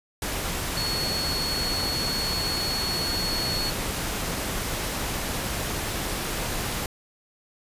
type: tone in noise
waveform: sine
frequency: 4368 Hz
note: C#8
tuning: 26 cents flat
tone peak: -27 dBFS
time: 0.77-3.7 s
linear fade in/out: 2 ms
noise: pink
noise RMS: -29 dBFS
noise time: 0.22-6.86 s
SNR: -1 dB
effects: resampled to 32000 Hz